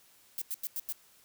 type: noise bursts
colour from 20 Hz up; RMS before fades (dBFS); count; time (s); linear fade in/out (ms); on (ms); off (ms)
violet; -35; 5; 0.38-0.924; 0; 36; 91
effects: white hiss -62 dBFS RMS until 1.24 s